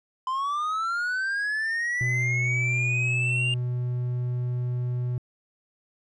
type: linear sweep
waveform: triangle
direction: up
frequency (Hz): 1023 to 2812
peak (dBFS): -23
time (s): 0.27-3.54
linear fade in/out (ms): 2
type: tone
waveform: triangle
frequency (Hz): 123.5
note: B2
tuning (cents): 0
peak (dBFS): -23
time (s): 2.01-5.18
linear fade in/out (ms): 0
effects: resampled to 22050 Hz